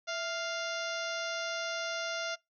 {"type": "harmonic tone with a mistuned harmonic", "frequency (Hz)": 698.5, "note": "F5", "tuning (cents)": 0, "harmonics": [1, 2, 3, 4, 5, 6, 7, 8, 9], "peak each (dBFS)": [-37, -38, -43, -44, -44, -47, -47, -45, -49], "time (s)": [0.07, 2.36], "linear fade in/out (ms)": 20, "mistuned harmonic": 1, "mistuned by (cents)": -92, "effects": ["noise-tail reverb RT60 0.2 s tail -25 dB re dry"]}